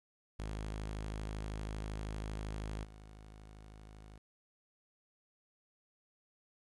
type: tone with level steps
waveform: sawtooth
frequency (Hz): 52.7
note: G#1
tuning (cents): +26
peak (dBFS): -35 / -48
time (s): 0.39-4.18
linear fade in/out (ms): 5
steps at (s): 2.83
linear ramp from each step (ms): 20
effects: resampled to 24000 Hz + 12-bit

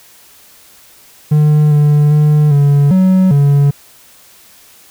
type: tone with pitch steps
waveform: triangle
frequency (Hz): 150.7 / 147.9 / 150.1 / 142.8 / 187.1 / 142.2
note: D3 / D3 / D3 / D3 / F#3 / C#3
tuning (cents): +45 / +13 / +38 / -48 / +20 / +45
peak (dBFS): -4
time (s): 1.31-3.71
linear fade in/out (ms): 10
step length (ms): 400
effects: white hiss -43 dBFS RMS until 4.9 s

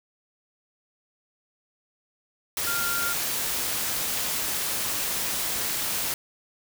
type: tone in noise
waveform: sine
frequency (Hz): 1396.9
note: F6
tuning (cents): 0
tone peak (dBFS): -28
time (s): 2.67-3.13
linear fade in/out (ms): 2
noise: white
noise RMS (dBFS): -28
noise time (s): 2.57-6.14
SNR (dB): -3
effects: none

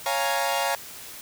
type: chord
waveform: sawtooth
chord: Bb minor seventh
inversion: first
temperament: equal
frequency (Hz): 554.4 / 698.5 / 830.6 / 932.3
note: Db5 / F5 / Ab5 / Bb5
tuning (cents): 0 / 0 / 0 / 0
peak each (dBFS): -25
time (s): 0.06-0.75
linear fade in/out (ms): 2
effects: white hiss -41 dBFS RMS until 1.21 s

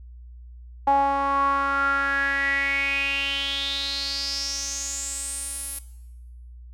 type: tone with band-pass filter sweep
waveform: sawtooth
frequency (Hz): 277.2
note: C#4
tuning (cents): 0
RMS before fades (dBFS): -25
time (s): 0.87-5.79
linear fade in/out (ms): 5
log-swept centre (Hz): 820 to 11000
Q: 7.6
effects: noise-tail reverb RT60 1.0 s tail -17 dB re dry + added 60 Hz sine -40 dBFS peak until 6.73 s

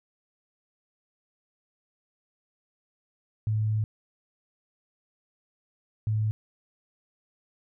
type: tone bursts at uneven times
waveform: sine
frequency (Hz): 108.1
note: A2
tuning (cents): -30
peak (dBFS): -23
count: 2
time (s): 3.47-3.84 / 6.07-6.31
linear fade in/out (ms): 0
effects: none

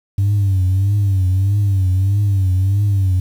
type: tone with vibrato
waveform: sine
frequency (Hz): 97.2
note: G2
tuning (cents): -14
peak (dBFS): -10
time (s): 0.18-3.2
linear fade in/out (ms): 5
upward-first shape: triangle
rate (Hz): 1.6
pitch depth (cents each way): 110
effects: tanh soft clip ceiling -10 dBFS + 7-bit

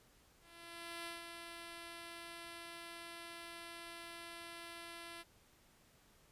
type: tone with ADSR envelope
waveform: 5% pulse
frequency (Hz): 338.6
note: E4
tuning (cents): +46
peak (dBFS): -32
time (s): 0.4-5.24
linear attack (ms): 660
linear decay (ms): 150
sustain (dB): -5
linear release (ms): 32
effects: pink hiss -68 dBFS RMS until 6.31 s + resampled to 32000 Hz

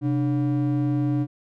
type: ring-modulated tone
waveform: triangle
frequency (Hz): 213.6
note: G#3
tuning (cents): +49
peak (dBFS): -15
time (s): 0.01-1.27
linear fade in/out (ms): 50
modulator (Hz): 83.5
effects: none

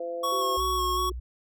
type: harmonic tone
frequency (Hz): 170.5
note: F3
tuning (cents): -41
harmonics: 2 / 3 / 4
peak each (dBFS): -41 / -31 / -38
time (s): 0-0.57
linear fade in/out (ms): 5
type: tone with vibrato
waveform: square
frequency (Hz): 1104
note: C#6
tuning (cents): -7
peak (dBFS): -26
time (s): 0.23-1.1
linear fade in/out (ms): 10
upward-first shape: square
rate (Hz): 2.7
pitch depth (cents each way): 18
type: tone with pitch glide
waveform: sine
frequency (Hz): 381.2 to 364.2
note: G4 to F#4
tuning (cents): -48 to -27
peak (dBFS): -32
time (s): 0.32-1.12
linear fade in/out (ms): 5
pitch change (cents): -79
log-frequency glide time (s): 0.48-0.84
type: tone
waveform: sine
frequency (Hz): 60.7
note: B1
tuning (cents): -29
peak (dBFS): -32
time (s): 0.57-1.2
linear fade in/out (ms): 10
effects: none

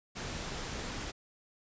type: noise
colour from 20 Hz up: pink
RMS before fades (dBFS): -39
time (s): 0.15-1.12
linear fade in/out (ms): 20
effects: resampled to 16000 Hz

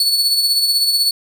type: tone with tremolo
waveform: 40% pulse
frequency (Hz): 4432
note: C#8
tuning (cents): -1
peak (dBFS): -10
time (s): 0-1.11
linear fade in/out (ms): 2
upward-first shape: sine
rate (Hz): 16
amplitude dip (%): 45
effects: none

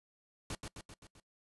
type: noise with echo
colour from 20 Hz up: pink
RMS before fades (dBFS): -40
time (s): 0.5-0.55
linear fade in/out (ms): 2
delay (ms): 130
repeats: 5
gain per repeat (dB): -4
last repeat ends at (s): 1.2
effects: noise-tail reverb RT60 0.1 s tail -21 dB re dry + resampled to 24000 Hz

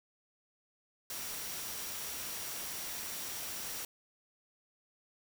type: tone in noise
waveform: sine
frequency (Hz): 5680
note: F8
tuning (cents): +28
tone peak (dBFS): -50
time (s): 1.1-3.85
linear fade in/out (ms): 2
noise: white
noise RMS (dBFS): -41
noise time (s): 1.1-3.85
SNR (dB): -12
effects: none

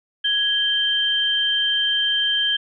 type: tone pair together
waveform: sine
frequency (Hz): 1664 / 3137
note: G#6 / G7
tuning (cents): +3 / +1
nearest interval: major seventh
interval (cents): 1098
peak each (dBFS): -25 / -18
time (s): 0.24-2.57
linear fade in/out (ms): 10
effects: none

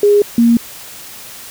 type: tone pair in turn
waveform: sine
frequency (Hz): 411.1 / 233.7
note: G#4 / A#3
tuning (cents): -18 / +5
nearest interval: minor seventh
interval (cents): 977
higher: first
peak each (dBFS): -6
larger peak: neither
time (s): 0.03-0.22 / 0.38-0.57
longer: neither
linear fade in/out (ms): 2
effects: white hiss -33 dBFS RMS until 1.5 s

